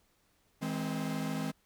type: chord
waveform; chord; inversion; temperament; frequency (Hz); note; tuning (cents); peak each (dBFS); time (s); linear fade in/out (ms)
45% pulse; E augmented; none; equal with one note detuned; 160.86 / 207.7 / 261.6; E3 / G#3 / B#3; -42 / 0 / 0; -37 / -38 / -37; 0.61-1.52; 20
effects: pink hiss -71 dBFS RMS until 1.65 s